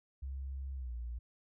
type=tone with pitch glide; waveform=sine; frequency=67.2 to 59.18 Hz; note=C2 to A#1; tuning=+47 to +27 cents; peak=-38 dBFS; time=0.22-1.19 s; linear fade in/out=10 ms; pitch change=-220 cents; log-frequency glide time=0.75-0.93 s; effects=none